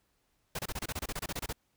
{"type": "noise bursts", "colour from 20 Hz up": "pink", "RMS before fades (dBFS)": -36, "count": 15, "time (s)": [0.55, 1.528], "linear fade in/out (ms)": 5, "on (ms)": 40, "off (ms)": 27, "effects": ["pink hiss -75 dBFS RMS until 1.76 s"]}